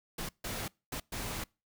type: noise bursts at uneven times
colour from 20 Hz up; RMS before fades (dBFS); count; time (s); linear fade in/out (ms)
pink; -38; 4; 0.18-0.29 / 0.44-0.68 / 0.92-1 / 1.12-1.44; 5
effects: noise-tail reverb RT60 0.3 s tail -26 dB re dry